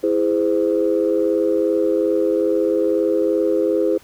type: chord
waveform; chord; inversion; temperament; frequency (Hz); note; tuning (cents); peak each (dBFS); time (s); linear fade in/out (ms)
sine; E augmented; none; just; 329.6 / 412 / 515; E4 / G#4 / B#4; 0 / -14 / -28; -19; 0.03-3.98; 10
effects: tanh soft clip ceiling -7 dBFS + pink hiss -49 dBFS RMS until 4.03 s